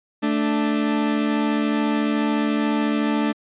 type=tone pair together; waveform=40% pulse; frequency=219.7 / 293.7 Hz; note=A3 / D4; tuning=-2 / 0 cents; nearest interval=perfect fourth; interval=502 cents; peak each=-21 dBFS; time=0.22-3.33 s; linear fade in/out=20 ms; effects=resampled to 8000 Hz